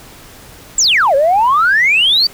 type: exponential two-way sweep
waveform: sine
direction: down then up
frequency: 7902 to 530 to 4710 Hz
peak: -7 dBFS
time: 0.78-2.27 s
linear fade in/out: 5 ms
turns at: 1.15 s
effects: tanh soft clip ceiling -4 dBFS + pink hiss -38 dBFS RMS until 2.33 s